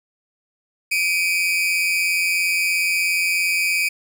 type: tone pair together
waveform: 40% pulse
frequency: 2312 / 2489 Hz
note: D7 / D#7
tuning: -28 / 0 cents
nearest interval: minor second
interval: 128 cents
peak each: -20 dBFS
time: 0.91-3.89 s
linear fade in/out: 10 ms
effects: none